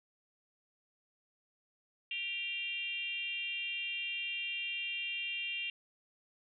sine tone with frequency modulation, 2776 Hz, F7, 11 cents flat, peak -35 dBFS, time 2.11-5.7 s, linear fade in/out 2 ms, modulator 415 Hz, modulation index 0.93, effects none

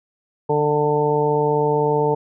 harmonic tone, 148.7 Hz, D3, 22 cents sharp, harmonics 1 / 2 / 3 / 4 / 5 / 6, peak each -24 / -28 / -18 / -27 / -29 / -22 dBFS, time 0.49-2.15 s, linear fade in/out 10 ms, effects none

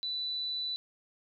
sine tone, 3977 Hz, B7, 11 cents sharp, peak -32 dBFS, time 0.03-0.76 s, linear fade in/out 0 ms, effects none

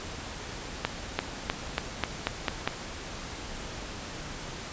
accelerating click train, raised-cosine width 0.3 ms, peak -9 dBFS, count 8, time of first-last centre 0.85-2.676 s, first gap 340 ms, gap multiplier 0.91, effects pink hiss -39 dBFS RMS until 4.72 s + resampled to 16000 Hz

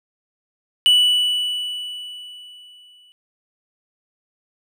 triangle tone with exponential decay, 2960 Hz, F#7, in tune, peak -8 dBFS, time 0.86-3.12 s, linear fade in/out 0 ms, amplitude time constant 490 ms, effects none

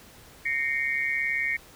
sine tone cluster, 1849 / 2106 / 2244 Hz, A#6 / C7 / C#7, -15 / +11 / +21 cents, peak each -29 dBFS, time 0.45-1.57 s, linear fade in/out 10 ms, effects pink hiss -51 dBFS RMS until 1.75 s

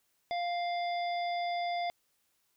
harmonic tone, 698.5 Hz, F5, in tune, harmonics 1 / 3 / 5 / 7, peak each -31 / -41 / -45 / -48 dBFS, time 0.31-1.9 s, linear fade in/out 0 ms, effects white hiss -75 dBFS RMS until 2.56 s

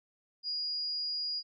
sine tone, 4872 Hz, D#8, 37 cents flat, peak -32 dBFS, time 0.43-1.43 s, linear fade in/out 50 ms, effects none

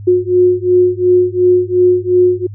sine beating tone pair, 360 / 362.8 Hz, F#4 / F#4, -47 / -34 cents, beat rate 2.8 Hz, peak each -11 dBFS, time 0.07-2.47 s, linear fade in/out 10 ms, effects added 102 Hz sine -26 dBFS peak until 2.54 s

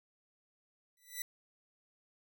5% pulse tone with exponential growth, 1977 Hz, B6, 1 cent sharp, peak -24 dBFS, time 0.97-1.22 s, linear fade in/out 2 ms, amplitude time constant 53 ms, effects none

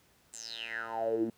10% pulse tone with band-pass filter sweep, 114 Hz, A#2, 38 cents flat, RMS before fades -35 dBFS, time 0.33-1.3 s, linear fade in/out 5 ms, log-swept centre 8100 to 250 Hz, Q 9.5, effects pink hiss -66 dBFS RMS until 1.37 s + high-pass 60 Hz 12 dB/octave

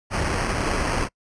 pink noise with sample-and-hold, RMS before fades -24 dBFS, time 0.1-1.09 s, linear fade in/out 50 ms, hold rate 3675 Hz, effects noise-tail reverb RT60 0.1 s tail -26 dB re dry + resampled to 22050 Hz

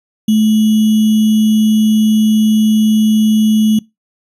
sine tone with sample-and-hold, 216.2 Hz, A3, 30 cents flat, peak -7 dBFS, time 0.28-3.79 s, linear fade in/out 5 ms, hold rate 3150 Hz, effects noise-tail reverb RT60 0.2 s tail -23 dB re dry + resampled to 32000 Hz

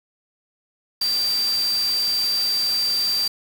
sine tone in noise, 4690 Hz, D8, 3 cents flat, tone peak -19 dBFS, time 1.01-3.28 s, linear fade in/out 5 ms, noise white, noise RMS -32 dBFS, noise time 1.01-3.28 s, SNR +10 dB, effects none

